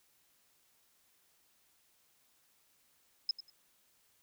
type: tone with echo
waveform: sine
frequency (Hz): 5130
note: E8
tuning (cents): -48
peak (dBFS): -28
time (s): 3.29-3.31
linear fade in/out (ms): 2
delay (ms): 95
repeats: 2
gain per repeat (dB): -14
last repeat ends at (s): 3.5
effects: white hiss -71 dBFS RMS until 4.22 s